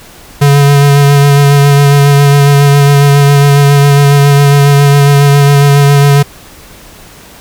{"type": "tone with vibrato", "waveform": "square", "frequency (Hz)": 142, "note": "C#3", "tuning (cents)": 42, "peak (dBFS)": -3, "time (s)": [0.41, 6.23], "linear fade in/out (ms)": 10, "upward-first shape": "sine", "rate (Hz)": 7.3, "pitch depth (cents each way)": 18, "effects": ["pink hiss -34 dBFS RMS until 7.4 s"]}